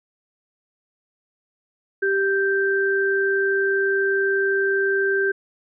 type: tone pair together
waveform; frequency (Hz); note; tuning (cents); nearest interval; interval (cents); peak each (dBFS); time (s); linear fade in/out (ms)
sine; 392 / 1567; G4 / G6; 0 / -1; 2 octaves; 2399; -20 / -21; 2.02-5.32; 10
effects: none